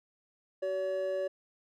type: tone pair together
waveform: triangle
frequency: 378.5 / 568 Hz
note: F#4 / C#5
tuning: +39 / +42 cents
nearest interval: perfect fifth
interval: 703 cents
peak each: -35 / -29 dBFS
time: 0.62-1.28 s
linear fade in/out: 10 ms
effects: none